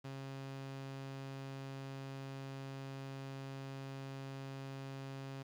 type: tone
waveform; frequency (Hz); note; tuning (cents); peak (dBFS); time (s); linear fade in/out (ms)
sawtooth; 135.6; C#3; -38; -40; 0.04-5.43; 10
effects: low-pass 6000 Hz 12 dB/octave + 11-bit